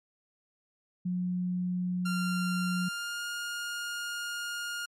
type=tone; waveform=sine; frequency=180.3 Hz; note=F#3; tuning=45 cents flat; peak=-28 dBFS; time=1.05-2.89 s; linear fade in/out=10 ms
type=tone with pitch glide; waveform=sawtooth; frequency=1387 to 1419.4 Hz; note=F6 to F6; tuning=-12 to +28 cents; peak=-30 dBFS; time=2.05-4.86 s; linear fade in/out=10 ms; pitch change=+40 cents; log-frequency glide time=2.7-3.24 s
effects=low-pass 12000 Hz 12 dB/octave + MP3 96 kbps